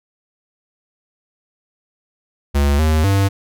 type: tone with pitch steps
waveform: square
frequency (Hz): 71.1 / 78.2 / 98.3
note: C#2 / D#2 / G2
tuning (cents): +45 / +9 / +5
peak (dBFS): -13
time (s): 2.54-3.29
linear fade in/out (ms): 20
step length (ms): 250
effects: none